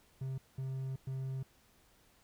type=tone bursts at uneven times; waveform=triangle; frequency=132.6 Hz; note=C3; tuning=23 cents sharp; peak=-34 dBFS; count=3; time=0.21-0.38 / 0.58-0.96 / 1.07-1.43 s; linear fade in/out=5 ms; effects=pink hiss -67 dBFS RMS until 2.23 s